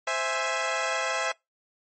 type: chord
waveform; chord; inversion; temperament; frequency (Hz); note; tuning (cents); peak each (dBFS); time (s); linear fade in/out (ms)
15% pulse; C augmented; none; equal; 523.3 / 659.3 / 830.6; C5 / E5 / G#5; 0 / 0 / 0; -25 / -22 / -26; 0.07-1.32; 5
effects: noise-tail reverb RT60 0.2 s tail -25 dB re dry + MP3 32 kbps